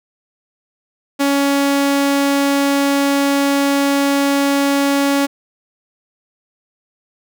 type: tone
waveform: sawtooth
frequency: 280 Hz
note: C#4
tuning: 18 cents sharp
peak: -9 dBFS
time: 1.19-5.27 s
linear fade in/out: 20 ms
effects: none